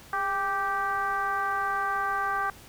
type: tone with frequency modulation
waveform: sine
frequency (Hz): 1174.7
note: D6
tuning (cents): 0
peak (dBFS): -25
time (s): 0.13-2.5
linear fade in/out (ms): 2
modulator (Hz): 384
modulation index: 1.2
effects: pink hiss -50 dBFS RMS until 2.68 s